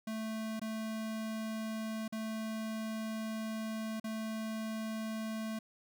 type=tone with dropouts; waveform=square; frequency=220 Hz; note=A3; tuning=in tune; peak=-37 dBFS; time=0.07-5.59 s; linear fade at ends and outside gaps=5 ms; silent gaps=0.596-0.615 / 2.08-2.124 / 3.999-4.041 s; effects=none